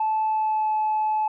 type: tone with pitch glide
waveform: sine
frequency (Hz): 871 to 861.5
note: A5 to A5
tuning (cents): -18 to -37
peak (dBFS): -19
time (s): 0-1.28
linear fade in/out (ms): 5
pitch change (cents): -19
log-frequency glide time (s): 0.25-0.74
effects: tanh soft clip ceiling -17 dBFS